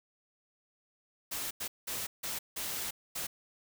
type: noise bursts at uneven times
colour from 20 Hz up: white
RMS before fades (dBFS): -37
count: 6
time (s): 1.31-1.51 / 1.6-1.68 / 1.87-2.07 / 2.23-2.39 / 2.56-2.91 / 3.15-3.27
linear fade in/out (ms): 10
effects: none